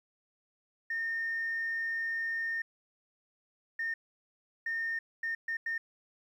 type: tone bursts at uneven times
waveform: sine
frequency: 1825 Hz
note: A#6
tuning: 37 cents flat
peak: -30 dBFS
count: 6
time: 0.9-2.62 / 3.79-3.94 / 4.66-4.99 / 5.23-5.35 / 5.48-5.57 / 5.66-5.78 s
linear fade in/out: 5 ms
effects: tanh soft clip ceiling -27 dBFS + 11-bit